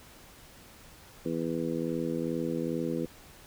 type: harmonic tone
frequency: 82.4 Hz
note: E2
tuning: in tune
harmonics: 2 / 3 / 4 / 5 / 6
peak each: -36 / -34 / -34 / -38 / -36 dBFS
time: 1.25-3.06 s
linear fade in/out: 10 ms
effects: pink hiss -53 dBFS RMS until 3.46 s